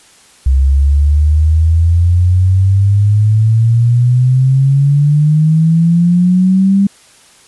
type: exponential sweep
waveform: sine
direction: up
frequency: 65.6 to 199.7 Hz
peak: -6 dBFS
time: 0.46-6.87 s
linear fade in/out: 5 ms
effects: white hiss -44 dBFS RMS until 7.47 s + resampled to 24000 Hz